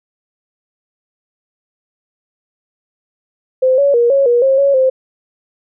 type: tone with pitch steps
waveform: sine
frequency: 517 / 563 / 474.4 / 551 / 479.9 / 536 / 557 / 522 Hz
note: C5 / C#5 / A#4 / C#5 / B4 / C5 / C#5 / C5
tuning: -21 / +27 / +30 / -11 / -50 / +42 / +8 / -4 cents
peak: -8 dBFS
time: 3.62-4.9 s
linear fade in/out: 10 ms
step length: 160 ms
effects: none